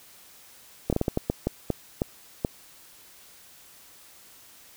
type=slowing click train; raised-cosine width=2 ms; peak=-10 dBFS; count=11; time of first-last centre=0.9-2.448 s; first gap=27 ms; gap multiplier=1.36; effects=white hiss -52 dBFS RMS until 4.76 s

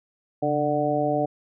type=harmonic tone with a mistuned harmonic; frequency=148.3 Hz; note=D3; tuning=17 cents sharp; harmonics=1 / 2 / 3 / 4 / 5; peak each=-31 / -27 / -29 / -25 / -26 dBFS; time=0.42-1.26 s; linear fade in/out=10 ms; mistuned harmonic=1; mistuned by=-84 cents; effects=none

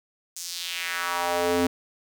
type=tone with high-pass filter sweep; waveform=square; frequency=87.31 Hz; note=F2; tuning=in tune; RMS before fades=-27 dBFS; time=0.36-1.67 s; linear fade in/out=5 ms; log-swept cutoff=6900 to 280 Hz; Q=2.1; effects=none

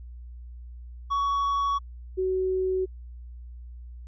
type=tone pair in turn; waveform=triangle / sine; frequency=1122 / 374.4 Hz; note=C#6 / F#4; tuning=+21 / +20 cents; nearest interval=octave + perfect fifth; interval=1901 cents; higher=first; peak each=-21 / -23 dBFS; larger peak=first; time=1.1-1.79 / 2.17-2.86 s; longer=neither; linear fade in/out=20 ms; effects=added 60 Hz sine -39 dBFS peak until 4.07 s + resampled to 16000 Hz

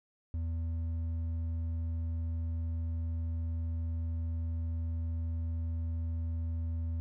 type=tone with hard clipping; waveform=sine; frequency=82.41 Hz; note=E2; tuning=in tune; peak=-33 dBFS; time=0.34-7 s; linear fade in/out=0 ms; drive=4 dB; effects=none

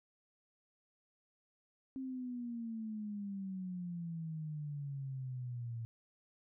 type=exponential sweep; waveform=sine; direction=down; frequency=266.9 to 113.9 Hz; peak=-39 dBFS; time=1.96-5.85 s; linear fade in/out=0 ms; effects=none

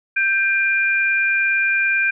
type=tone pair together; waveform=sine; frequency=1570.6 / 2400 Hz; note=G6 / D7; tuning=+3 / +37 cents; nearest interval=perfect fifth; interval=734 cents; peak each=-18 dBFS; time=0.16-2.11 s; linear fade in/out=10 ms; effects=none

